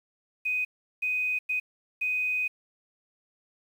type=tone bursts at uneven times; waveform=sine; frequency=2500 Hz; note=D#7; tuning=8 cents sharp; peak=-25 dBFS; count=4; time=0.45-0.65 / 1.02-1.39 / 1.49-1.6 / 2.01-2.48 s; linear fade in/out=10 ms; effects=9-bit